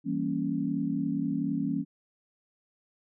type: chord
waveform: sine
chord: E diminished seventh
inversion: none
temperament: equal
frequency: 164.81 / 196 / 233.1 / 277.2 Hz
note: E3 / G3 / Bb3 / Db4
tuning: 0 / 0 / 0 / 0 cents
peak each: -34 / -34 / -33 / -30 dBFS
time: 0.04-1.85 s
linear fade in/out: 50 ms
effects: none